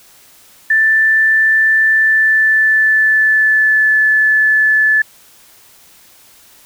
sine tone with pitch glide, 1766 to 1734.7 Hz, A6 to A6, +6 to -25 cents, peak -8 dBFS, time 0.7-5.02 s, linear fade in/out 5 ms, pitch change -31 cents, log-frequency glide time 1.88-3.97 s, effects white hiss -45 dBFS RMS until 6.65 s

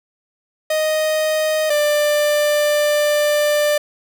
45% pulse tone pair in turn, 622.3 / 592.7 Hz, D#5 / D5, 0 / +16 cents, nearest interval minor second, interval 84 cents, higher first, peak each -16 / -14 dBFS, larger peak second, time 0.7-1.7 / 1.7-3.78 s, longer second, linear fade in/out 5 ms, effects none

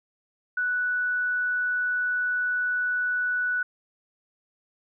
sine tone, 1480 Hz, F#6, in tune, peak -23 dBFS, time 0.57-3.63 s, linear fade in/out 5 ms, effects none

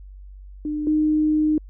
sine tone pair in turn, 300.8 / 306.6 Hz, D4 / D#4, +42 / -25 cents, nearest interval unison, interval 33 cents, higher second, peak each -23 / -16 dBFS, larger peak second, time 0.65-0.87 / 0.87-1.58 s, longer second, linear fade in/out 2 ms, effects added 48 Hz sine -38 dBFS peak until 1.69 s

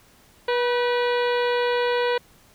harmonic tone with a mistuned harmonic, 485.5 Hz, B4, 30 cents flat, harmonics 1 / 2 / 3 / 4 / 5 / 6 / 7 / 8 / 9, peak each -21 / -27 / -31 / -33 / -35 / -37 / -38 / -39 / -40 dBFS, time 0.48-2.18 s, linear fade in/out 5 ms, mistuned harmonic 3, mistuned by +59 cents, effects pink hiss -55 dBFS RMS until 2.54 s

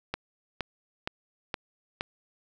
click train, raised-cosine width 0.3 ms, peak -14 dBFS, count 5, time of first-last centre 0.14-2.009 s, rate 2.14 Hz, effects none

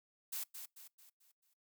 blue noise with echo, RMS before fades -41 dBFS, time 0.32-0.44 s, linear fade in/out 10 ms, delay 220 ms, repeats 5, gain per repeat -7 dB, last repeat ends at 1.54 s, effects noise-tail reverb RT60 0.2 s tail -25 dB re dry

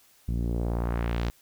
sawtooth tone with low-pass filter sweep, 58.27 Hz, A#1, in tune, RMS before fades -28 dBFS, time 0.28-1.3 s, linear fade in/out 0 ms, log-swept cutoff 180 to 5200 Hz, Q 1.2, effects white hiss -60 dBFS RMS until 1.41 s

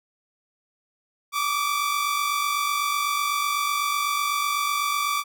sawtooth tone pair together, 1152 / 1200 Hz, D6 / D6, -34 / +37 cents, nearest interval minor second, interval 71 cents, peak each -20 / -25 dBFS, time 1.32-5.24 s, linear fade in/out 50 ms, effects none

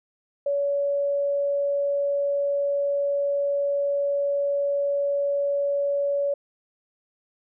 sine tone, 566 Hz, C#5, 36 cents sharp, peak -21 dBFS, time 0.46-6.34 s, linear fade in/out 5 ms, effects none

